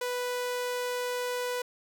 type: tone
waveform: sawtooth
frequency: 493.9 Hz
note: B4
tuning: in tune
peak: -26 dBFS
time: 0.01-1.62 s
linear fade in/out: 5 ms
effects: none